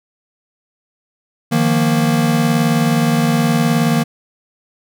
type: chord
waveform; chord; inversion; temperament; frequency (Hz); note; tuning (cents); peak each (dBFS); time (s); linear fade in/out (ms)
square; Eb suspended second; none; equal; 155.56 / 174.61 / 233.1; Eb3 / F3 / Bb3; 0 / 0 / 0; -17 / -21 / -16; 1.51-4.04; 20
effects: none